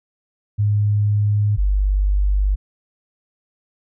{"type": "tone pair in turn", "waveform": "sine", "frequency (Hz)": [103.83, 49.24], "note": ["G#2", "G1"], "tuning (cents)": [0, 8], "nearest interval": "octave + minor second", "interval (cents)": 1292, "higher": "first", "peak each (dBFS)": -14, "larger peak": "neither", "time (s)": [[0.58, 1.57], [1.57, 2.56]], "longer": "neither", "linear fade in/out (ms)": 20, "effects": []}